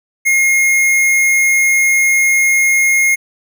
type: tone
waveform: square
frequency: 2145 Hz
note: C7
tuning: 42 cents sharp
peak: -10 dBFS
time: 0.25-3.16 s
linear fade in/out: 20 ms
effects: none